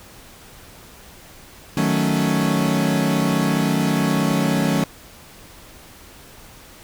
40% pulse chord, D# half-diminished seventh, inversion none, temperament equal, 155.56 / 185 / 220 / 277.2 Hz, D#3 / F#3 / A3 / C#4, 0 / 0 / 0 / 0 cents, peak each -22 dBFS, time 1.77-4.84 s, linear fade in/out 2 ms, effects pink hiss -44 dBFS RMS until 6.83 s

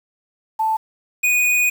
sine / square tone pair in turn, 880 / 2473 Hz, A5 / D#7, 0 / -11 cents, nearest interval octave + tritone, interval 1789 cents, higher second, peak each -16 / -15 dBFS, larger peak second, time 0.59-0.77 / 1.23-1.7 s, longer second, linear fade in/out 10 ms, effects 7-bit

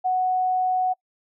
sine tone, 740 Hz, F#5, in tune, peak -19 dBFS, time 0.04-0.94 s, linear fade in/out 20 ms, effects noise-tail reverb RT60 0.1 s tail -26 dB re dry

